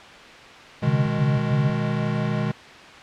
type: chord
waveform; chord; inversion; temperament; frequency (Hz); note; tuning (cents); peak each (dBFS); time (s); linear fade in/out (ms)
square; G# minor; first; equal; 123.47 / 155.56 / 207.7; B2 / D#3 / G#3; 0 / 0 / 0; -27; 0.82-2.52; 10
type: tone bursts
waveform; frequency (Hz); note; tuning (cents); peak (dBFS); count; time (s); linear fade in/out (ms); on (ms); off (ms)
sine; 138.8; C#3; +3; -19; 3; 0.87-1.7; 5; 190; 130
effects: white hiss -42 dBFS RMS until 3.02 s + low-pass 3000 Hz 12 dB/octave